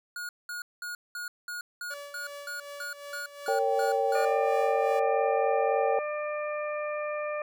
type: tone bursts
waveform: square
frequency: 1440 Hz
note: F#6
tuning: 47 cents flat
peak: -35 dBFS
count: 13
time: 0.16-4.25 s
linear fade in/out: 2 ms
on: 130 ms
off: 200 ms
type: tone with tremolo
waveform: sawtooth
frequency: 573 Hz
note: D5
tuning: 43 cents flat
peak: -35 dBFS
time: 1.9-5 s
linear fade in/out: 10 ms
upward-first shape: sine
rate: 2.7 Hz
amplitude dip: 65%
type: chord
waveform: sine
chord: G diminished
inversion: first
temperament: equal with one note detuned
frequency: 456.6 / 554.4 / 784 Hz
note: Bb4 / Db5 / G5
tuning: -36 / 0 / 0 cents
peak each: -28 dBFS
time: 3.48-5.99 s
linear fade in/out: 2 ms
type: harmonic tone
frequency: 598 Hz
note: D5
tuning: 31 cents sharp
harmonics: 1 / 2 / 3 / 4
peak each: -31 / -37 / -42 / -41 dBFS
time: 4.15-7.42 s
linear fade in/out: 2 ms
effects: none